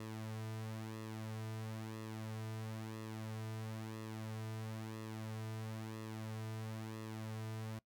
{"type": "tone with flanger", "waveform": "sawtooth", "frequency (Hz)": 110, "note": "A2", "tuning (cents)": 0, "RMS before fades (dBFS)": -45, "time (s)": [0, 7.79], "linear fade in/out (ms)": 5, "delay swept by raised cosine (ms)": [1.3, 3.7], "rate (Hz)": 1, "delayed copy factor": -0.6, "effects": ["noise-tail reverb RT60 0.1 s tail -22 dB re dry"]}